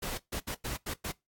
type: noise bursts at uneven times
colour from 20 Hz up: pink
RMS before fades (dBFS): -36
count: 6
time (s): 0.02-0.18 / 0.32-0.4 / 0.47-0.55 / 0.64-0.77 / 0.86-0.94 / 1.04-1.12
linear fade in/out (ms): 10
effects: noise-tail reverb RT60 0.2 s tail -22 dB re dry + AAC 64 kbps